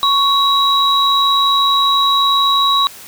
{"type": "tone pair together", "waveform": "sine", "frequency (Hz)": [1108.7, 3867], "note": ["C#6", "B7"], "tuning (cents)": [0, -37], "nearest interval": "octave + minor seventh", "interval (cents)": 2163, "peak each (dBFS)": -13, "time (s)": [0.03, 2.87], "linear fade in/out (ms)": 0, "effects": ["white hiss -36 dBFS RMS until 3.07 s"]}